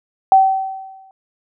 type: tone with exponential decay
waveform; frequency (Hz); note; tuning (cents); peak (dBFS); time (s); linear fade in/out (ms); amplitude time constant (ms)
sine; 768; G5; -36; -4; 0.32-1.11; 1; 170
effects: none